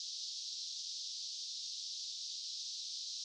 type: band-pass noise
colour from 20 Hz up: white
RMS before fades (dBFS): -44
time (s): 0-3.24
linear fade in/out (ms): 2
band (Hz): 3700 to 5800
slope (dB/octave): 48
effects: none